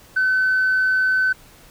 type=tone; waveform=sine; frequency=1519 Hz; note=F#6; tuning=45 cents sharp; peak=-14 dBFS; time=0.16-1.33 s; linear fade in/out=10 ms; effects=tanh soft clip ceiling -12 dBFS + pink hiss -48 dBFS RMS until 1.7 s